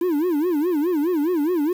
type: tone with vibrato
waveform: triangle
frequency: 324.3 Hz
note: E4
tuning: 28 cents flat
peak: -16 dBFS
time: 0.01-1.73 s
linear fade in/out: 5 ms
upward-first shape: sine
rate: 4.8 Hz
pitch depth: 220 cents each way
effects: 7-bit